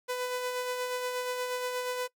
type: tone with tremolo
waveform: sawtooth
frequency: 499.1 Hz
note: B4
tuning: 18 cents sharp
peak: -26 dBFS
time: 0.08-2.08 s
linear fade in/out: 20 ms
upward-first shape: sine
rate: 8.4 Hz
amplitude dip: 35%
effects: noise-tail reverb RT60 0.1 s tail -21 dB re dry